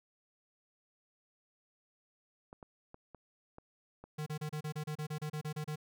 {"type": "clicks", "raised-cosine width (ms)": 1, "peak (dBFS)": -35, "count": 6, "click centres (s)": [2.529, 2.628, 2.944, 3.147, 3.584, 4.04]}
{"type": "tone bursts", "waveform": "square", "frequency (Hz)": 152.2, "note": "D#3", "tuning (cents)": -38, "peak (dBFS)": -37, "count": 14, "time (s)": [4.18, 5.759], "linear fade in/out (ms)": 10, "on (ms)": 84, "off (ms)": 31}
{"effects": []}